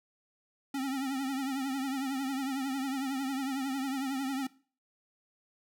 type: tone with vibrato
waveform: square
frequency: 268.9 Hz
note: C4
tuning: 47 cents sharp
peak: -32 dBFS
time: 0.74-4.47 s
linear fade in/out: 5 ms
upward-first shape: triangle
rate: 11 Hz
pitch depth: 87 cents each way
effects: noise-tail reverb RT60 0.4 s tail -19 dB re dry